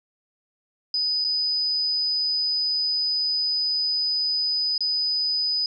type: tone with dropouts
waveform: sine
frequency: 4989 Hz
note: D#8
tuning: 4 cents sharp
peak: -21 dBFS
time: 0.94-5.66 s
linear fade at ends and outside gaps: 2 ms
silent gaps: 1.243-1.247 / 4.779-4.806 s
effects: none